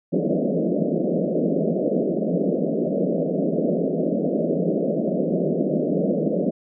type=band-pass noise; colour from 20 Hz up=pink; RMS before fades=-22 dBFS; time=0.12-6.51 s; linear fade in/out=20 ms; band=160 to 640 Hz; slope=96 dB/octave; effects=none